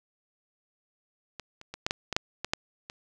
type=clicks; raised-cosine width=0.2 ms; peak=-21 / -28 / -21 / -10 / -10 / -14 / -6 / -14 / -8 / -22 dBFS; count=10; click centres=1.397 / 1.614 / 1.74 / 1.865 / 1.909 / 2.127 / 2.165 / 2.446 / 2.535 / 2.899 s; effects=none